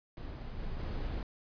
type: noise with level steps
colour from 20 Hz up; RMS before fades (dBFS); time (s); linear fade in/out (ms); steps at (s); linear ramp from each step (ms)
brown; -41 / -39 / -36; 0.17-1.23; 2; 0.59 / 0.78; 10
effects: resampled to 11025 Hz